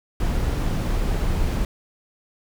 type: noise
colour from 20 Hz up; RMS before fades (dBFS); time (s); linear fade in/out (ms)
brown; -22; 0.2-1.65; 2
effects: none